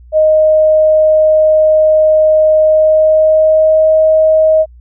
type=tone with pitch glide; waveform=sine; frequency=622 to 630 Hz; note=D#5 to D#5; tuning=-1 to +21 cents; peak=-5 dBFS; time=0.12-4.66 s; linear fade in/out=50 ms; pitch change=+22 cents; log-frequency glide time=2.59-4.01 s; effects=added 60 Hz sine -35 dBFS peak until 4.8 s